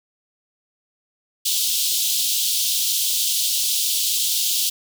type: high-pass noise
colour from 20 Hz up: pink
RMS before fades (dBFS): -21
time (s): 1.45-4.7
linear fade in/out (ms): 10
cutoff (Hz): 3100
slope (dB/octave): 48
effects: none